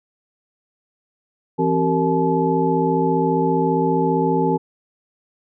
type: tone cluster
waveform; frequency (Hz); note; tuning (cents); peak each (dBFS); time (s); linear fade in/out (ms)
sine; 167.3 / 265 / 383.2 / 458.1 / 860; E3 / C4 / G4 / A#4 / A5; +26 / +22 / -39 / -30 / -40; -22; 1.58-4.58; 20
effects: none